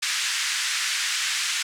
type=band-pass noise; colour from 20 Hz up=pink; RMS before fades=-26 dBFS; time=0.02-1.63 s; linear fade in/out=10 ms; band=1600 to 8400 Hz; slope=24 dB/octave; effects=none